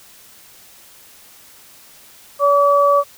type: tone pair together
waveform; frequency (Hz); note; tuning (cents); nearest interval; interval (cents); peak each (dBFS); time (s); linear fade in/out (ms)
sine; 569.2 / 1146; C#5 / D6; +46 / -43; octave; 1211; -13; 2.39-3.04; 50
effects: white hiss -45 dBFS RMS until 3.17 s